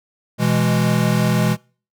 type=chord; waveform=square; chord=E major; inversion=second; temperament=equal; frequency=123.47 / 164.81 / 207.7 Hz; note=B2 / E3 / G#3; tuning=0 / 0 / 0 cents; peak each=-20 dBFS; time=0.38-1.57 s; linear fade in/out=50 ms; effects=noise-tail reverb RT60 0.4 s tail -25 dB re dry